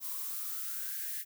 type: noise with high-pass filter sweep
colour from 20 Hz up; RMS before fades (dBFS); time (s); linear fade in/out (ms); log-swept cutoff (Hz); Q
violet; -38; 0-1.25; 50; 1000 to 1800; 9.5
effects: none